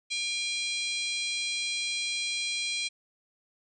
harmonic tone with a mistuned harmonic, 816 Hz, G#5, 31 cents flat, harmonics 3 / 4 / 5 / 6 / 7 / 8 / 9 / 10, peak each -33 / -36 / -34 / -44 / -41 / -47 / -46 / -41 dBFS, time 0.1-2.89 s, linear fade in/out 20 ms, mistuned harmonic 3, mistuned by -40 cents, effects none

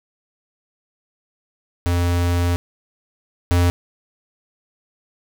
square tone pair in turn, 87.31 / 87.72 Hz, F2 / F2, 0 / +8 cents, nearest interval unison, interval 8 cents, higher second, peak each -17 / -14 dBFS, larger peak second, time 1.86-2.56 / 3.51-3.7 s, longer first, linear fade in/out 0 ms, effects none

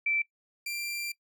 sine / sawtooth tone pair in turn, 2331 / 2368 Hz, D7 / D7, -14 / +14 cents, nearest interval unison, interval 28 cents, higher second, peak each -25 / -29 dBFS, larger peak first, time 0.06-0.22 / 0.66-1.12 s, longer second, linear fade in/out 5 ms, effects noise-tail reverb RT60 0.1 s tail -21 dB re dry

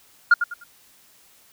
sine tone with echo, 1416 Hz, F6, 23 cents sharp, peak -7 dBFS, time 0.31-0.34 s, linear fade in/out 5 ms, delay 100 ms, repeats 3, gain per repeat -11 dB, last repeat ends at 0.64 s, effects tanh soft clip ceiling -7 dBFS + white hiss -55 dBFS RMS until 1.52 s

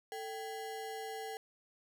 square ring-modulated tone, 612 Hz, D#5, 29 cents flat, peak -38 dBFS, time 0.12-1.37 s, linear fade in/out 0 ms, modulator 170 Hz, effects none

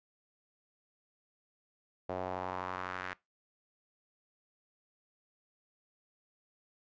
sawtooth tone with band-pass filter sweep, 91.9 Hz, F#2, 11 cents flat, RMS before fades -39 dBFS, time 2.09-3.14 s, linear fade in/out 5 ms, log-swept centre 610 to 1700 Hz, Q 2.1, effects noise-tail reverb RT60 0.2 s tail -21 dB re dry + resampled to 16000 Hz

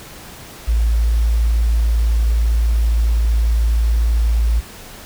sine tone with quantisation, 56.3 Hz, A1, 40 cents sharp, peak -12 dBFS, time 0.67-4.61 s, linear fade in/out 20 ms, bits 7, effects pink hiss -37 dBFS RMS until 5.05 s

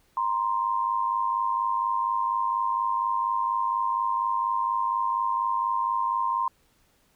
sine tone pair together, 940.8 / 1045 Hz, A#5 / C6, +16 / -2 cents, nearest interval major second, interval 182 cents, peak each -27 / -25 dBFS, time 0.17-6.48 s, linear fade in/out 2 ms, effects pink hiss -65 dBFS RMS until 7.15 s

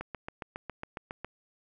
click train, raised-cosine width 0.5 ms, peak -22 dBFS, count 10, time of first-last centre 0.01-1.246 s, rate 7.28 Hz, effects none

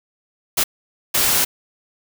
white noise bursts at uneven times, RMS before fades -17 dBFS, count 2, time 0.57-0.64 / 1.14-1.45 s, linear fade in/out 10 ms, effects none

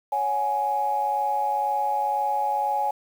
sine tone cluster, 559 / 733 / 835 Hz, C#5 / F#5 / G#5, +14 / -16 / +9 cents, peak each -31 / -30 / -22 dBFS, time 0.12-2.91 s, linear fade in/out 5 ms, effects tanh soft clip ceiling -13 dBFS + 8-bit

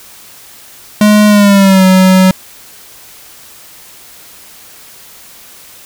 square tone with pitch glide, 210 to 187.09 Hz, G#3 to F#3, +19 to +19 cents, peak -4 dBFS, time 1.01-2.31 s, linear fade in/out 2 ms, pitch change -200 cents, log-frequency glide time 1.27-1.85 s, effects white hiss -36 dBFS RMS until 5.85 s

